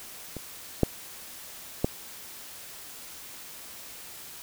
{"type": "clicks", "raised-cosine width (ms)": 2, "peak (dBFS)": [-22, -6, -9], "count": 3, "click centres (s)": [0.367, 0.833, 1.845], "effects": ["white hiss -44 dBFS RMS until 4.42 s"]}